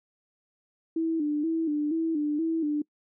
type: tone with vibrato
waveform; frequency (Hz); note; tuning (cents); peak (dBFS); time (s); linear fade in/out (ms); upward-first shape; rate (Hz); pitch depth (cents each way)
sine; 311.1; D#4; 0; -24; 0.96-2.82; 5; square; 2.1; 81
effects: noise-tail reverb RT60 0.1 s tail -24 dB re dry